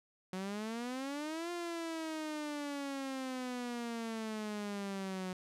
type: exponential two-way sweep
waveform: sawtooth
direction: up then down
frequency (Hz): 183.2 to 350.2 to 183.2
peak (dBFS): -34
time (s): 0.33-5.33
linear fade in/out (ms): 2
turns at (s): 1.51
effects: low-pass 10000 Hz 12 dB/octave